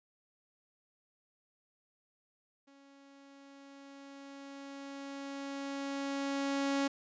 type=tone with level ramp; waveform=sawtooth; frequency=277.2 Hz; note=C#4; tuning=in tune; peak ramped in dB=-55 to -25 dBFS; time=2.67-6.88 s; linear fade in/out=10 ms; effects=resampled to 16000 Hz